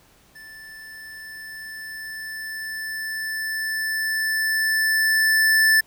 square tone with level ramp, 1759 Hz, A6, 1 cent flat, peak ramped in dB -41 to -14 dBFS, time 0.35-5.81 s, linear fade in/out 10 ms, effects pink hiss -56 dBFS RMS until 5.86 s

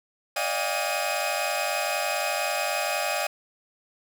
sawtooth tone cluster, 578 / 629 / 713 / 805 / 2510 Hz, D5 / D#5 / F5 / G5 / D#7, -28 / +19 / +36 / +46 / +15 cents, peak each -28 dBFS, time 0.36-3.27 s, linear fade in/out 5 ms, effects none

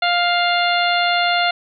harmonic tone, 701 Hz, F5, 6 cents sharp, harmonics 1 / 2 / 3 / 4 / 5 / 6, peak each -18 / -21 / -23 / -24 / -25 / -26 dBFS, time 0.02-1.51 s, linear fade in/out 5 ms, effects none

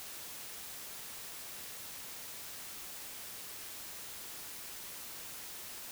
silence, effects white hiss -46 dBFS RMS until 5.91 s

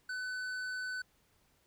sine tone with hard clipping, 1505 Hz, F#6, 29 cents sharp, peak -38 dBFS, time 0.09-1.02 s, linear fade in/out 5 ms, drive 9 dB, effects pink hiss -71 dBFS RMS until 1.66 s

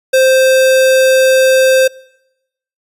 square tone, 523.3 Hz, C5, in tune, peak -7 dBFS, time 0.13-1.88 s, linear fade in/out 10 ms, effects noise-tail reverb RT60 0.9 s tail -25 dB re dry + resampled to 32000 Hz

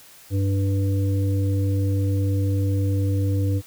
harmonic tone, 98 Hz, G2, in tune, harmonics 1 / 3 / 5, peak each -19 / -28 / -33 dBFS, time 0.3-3.62 s, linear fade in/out 50 ms, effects white hiss -48 dBFS RMS until 3.66 s

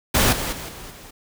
pink noise with level steps, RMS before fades -17 / -26 / -33 / -38 / -42 dBFS, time 0.14-1.11 s, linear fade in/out 10 ms, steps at 0.32 / 0.52 / 0.68 / 0.9 s, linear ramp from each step 10 ms, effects none

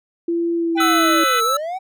sine tone with pitch glide, 338.8 to 327.6 Hz, E4 to E4, +48 to -11 cents, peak -17 dBFS, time 0.28-1.24 s, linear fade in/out 5 ms, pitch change -59 cents, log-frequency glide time 0.55-0.84 s
triangle linear two-way sweep, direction down then up, 802 to 451.5 to 775 Hz, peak -21 dBFS, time 0.75-1.79 s, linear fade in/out 20 ms, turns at 1.43 s
harmonic tone, 500 Hz, B4, 21 cents sharp, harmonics 3 / 4 / 5 / 6 / 7 / 8, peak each -24 / -26 / -28 / -30 / -31 / -32 dBFS, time 0.77-1.41 s, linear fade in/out 20 ms
square tone, 1314 Hz, E6, 6 cents flat, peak -17 dBFS, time 0.8-1.57 s, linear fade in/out 5 ms
effects none

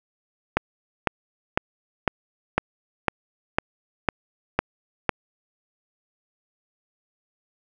click train, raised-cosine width 0.5 ms, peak -3 dBFS, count 10, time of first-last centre 0.57-5.093 s, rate 1.99 Hz, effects none

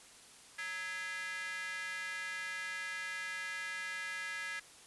square tone with high-pass filter, 185 Hz, F#3, in tune, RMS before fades -41 dBFS, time 0.58-4.6 s, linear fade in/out 10 ms, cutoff 1800 Hz, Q 5.6, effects white hiss -57 dBFS RMS until 4.86 s + resampled to 24000 Hz

